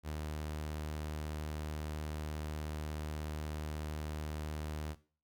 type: tone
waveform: sawtooth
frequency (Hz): 76.4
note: D#2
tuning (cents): -31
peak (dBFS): -34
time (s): 0.03-4.96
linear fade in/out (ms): 50
effects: noise-tail reverb RT60 0.4 s tail -17 dB re dry